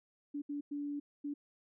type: tone bursts at uneven times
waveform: sine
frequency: 288.8 Hz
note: D4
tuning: 29 cents flat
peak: -36 dBFS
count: 4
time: 0.34-0.42 / 0.49-0.61 / 0.71-1 / 1.24-1.34 s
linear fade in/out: 10 ms
effects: none